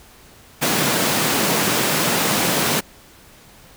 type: high-pass noise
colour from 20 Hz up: pink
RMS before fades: -19 dBFS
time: 0.61-2.81 s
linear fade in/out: 20 ms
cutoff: 140 Hz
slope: 24 dB/octave
effects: pink hiss -47 dBFS RMS until 3.76 s